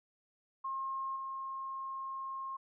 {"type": "tone with level steps", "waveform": "sine", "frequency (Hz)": 1071, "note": "C6", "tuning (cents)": 40, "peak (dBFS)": [-35, -38], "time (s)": [0.64, 2.57], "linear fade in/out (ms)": 10, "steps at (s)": 1.16, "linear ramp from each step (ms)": 2, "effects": []}